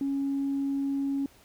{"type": "tone", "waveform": "sine", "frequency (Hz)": 276.5, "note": "C#4", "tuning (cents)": -4, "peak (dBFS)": -25, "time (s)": [0.01, 1.26], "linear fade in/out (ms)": 2, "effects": ["tanh soft clip ceiling -22 dBFS", "pink hiss -58 dBFS RMS until 1.44 s"]}